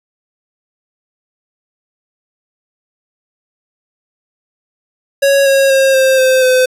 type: tone with pitch steps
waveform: square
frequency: 554.4 / 545.5 / 536.8 / 528.1 / 519.7 / 511.3 Hz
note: C#5 / C#5 / C5 / C5 / C5 / C5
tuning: 0 / -28 / +44 / +16 / -12 / -40 cents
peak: -8 dBFS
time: 5.22-6.66 s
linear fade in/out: 10 ms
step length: 240 ms
effects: resampled to 32000 Hz